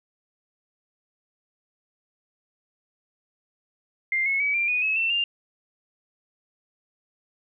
sine tone with pitch steps, 2099 / 2187 / 2278 / 2374 / 2473 / 2577 / 2685 / 2797 Hz, C7 / C#7 / C#7 / D7 / D#7 / E7 / E7 / F7, +5 / -24 / +47 / +18 / -11 / -40 / +31 / +2 cents, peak -21 dBFS, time 4.12-5.24 s, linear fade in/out 2 ms, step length 140 ms, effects none

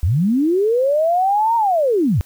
sine linear two-way sweep, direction up then down, 69.3 to 940 to 69.3 Hz, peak -13 dBFS, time 0.03-2.21 s, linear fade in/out 0 ms, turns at 1.56 s, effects white hiss -50 dBFS RMS until 2.25 s

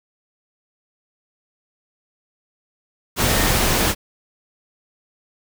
sine tone in noise, 1841 Hz, A#6, 22 cents flat, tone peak -29 dBFS, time 3.28-3.54 s, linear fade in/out 50 ms, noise pink, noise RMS -18 dBFS, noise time 3.16-3.95 s, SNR -14 dB, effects none

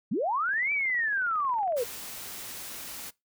sine linear two-way sweep, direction up then down, 157.6 to 2347 to 445.2 Hz, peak -25 dBFS, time 0.11-1.84 s, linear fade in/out 10 ms, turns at 0.72 s
click train, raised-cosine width 0.5 ms, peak -35 dBFS, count 29, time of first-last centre 0.49-1.769 s, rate 21.9 Hz
white noise, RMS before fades -40 dBFS, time 1.76-3.11 s, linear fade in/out 20 ms
effects noise-tail reverb RT60 0.2 s tail -22 dB re dry

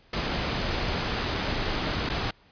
pink noise with dropouts, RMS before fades -28 dBFS, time 0.13-2.31 s, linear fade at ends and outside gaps 5 ms, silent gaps 2.092-2.097 s, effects pink hiss -59 dBFS RMS until 2.51 s + resampled to 11025 Hz

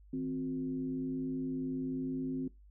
sine tone with frequency modulation, 261.6 Hz, C4, in tune, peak -33 dBFS, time 0.13-2.48 s, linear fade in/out 5 ms, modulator 101 Hz, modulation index 0.58, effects noise-tail reverb RT60 0.2 s tail -21 dB re dry + added 50 Hz sine -55 dBFS peak until 2.7 s

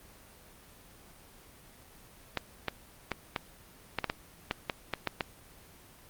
clicks, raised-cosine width 0.3 ms, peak -13 dBFS, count 12, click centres 2.373 / 2.683 / 3.117 / 3.362 / 3.987 / 4.043 / 4.099 / 4.511 / 4.698 / 4.937 / 5.073 / 5.208 s, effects pink hiss -55 dBFS RMS until 6.09 s + Opus 24 kbps

